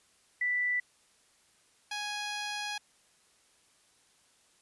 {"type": "tone pair in turn", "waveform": ["sine", "10% pulse"], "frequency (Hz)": [1975.5, 830.6], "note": ["B6", "G#5"], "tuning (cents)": [0, 0], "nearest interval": "octave + minor third", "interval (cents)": 1500, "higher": "first", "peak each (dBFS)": [-27, -26], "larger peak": "second", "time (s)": [[0.41, 0.8], [1.91, 2.78]], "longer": "second", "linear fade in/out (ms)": 5, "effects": ["white hiss -66 dBFS RMS until 4.61 s", "resampled to 24000 Hz"]}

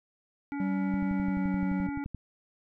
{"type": "harmonic tone", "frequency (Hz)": 283, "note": "C#4", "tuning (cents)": 36, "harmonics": [1, 3, 5, 7, 8], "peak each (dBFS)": [-32, -42, -46, -49, -50], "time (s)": [0.52, 2.04], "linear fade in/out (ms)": 0}
{"type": "tone with pitch glide", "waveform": "triangle", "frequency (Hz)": [192.1, 187.28], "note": ["G3", "F#3"], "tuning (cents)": [-35, 21], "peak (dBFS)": -26, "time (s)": [0.6, 1.87], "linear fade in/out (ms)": 2, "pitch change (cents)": -44, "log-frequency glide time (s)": [1.16, 1.52]}
{"type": "click train", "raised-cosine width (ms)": 5, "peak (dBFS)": -26, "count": 15, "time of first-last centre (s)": [0.94, 2.147], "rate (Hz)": 11.6}
{"effects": []}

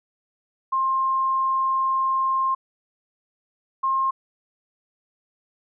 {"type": "tone pair in turn", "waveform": "sine", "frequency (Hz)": [1060, 1065.9], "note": ["C6", "C6"], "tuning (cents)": [22, 32], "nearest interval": "unison", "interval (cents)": 10, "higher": "second", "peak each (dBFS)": -19, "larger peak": "neither", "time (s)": [[0.72, 2.55], [3.83, 4.11]], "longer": "first", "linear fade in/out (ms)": 10, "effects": []}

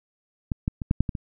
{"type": "clicks", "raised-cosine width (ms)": 5, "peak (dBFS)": [-13, -11, -18, -8, -6, -14, -18], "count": 7, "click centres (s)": [0.518, 0.679, 0.818, 0.911, 1.006, 1.092, 1.152], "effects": []}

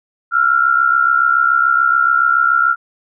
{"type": "tone pair together", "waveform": "sine", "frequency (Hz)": [1346, 1413], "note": ["E6", "F6"], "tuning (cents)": [36, 20], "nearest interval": "minor second", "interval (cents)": 84, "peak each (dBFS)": -13, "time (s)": [0.31, 2.76], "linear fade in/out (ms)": 50, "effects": []}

